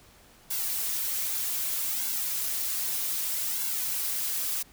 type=noise with flanger; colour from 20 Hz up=blue; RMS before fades=-30 dBFS; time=0.5-4.63 s; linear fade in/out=10 ms; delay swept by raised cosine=1.6 to 6.2 ms; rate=0.64 Hz; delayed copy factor=-0.85; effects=pink hiss -56 dBFS RMS until 4.72 s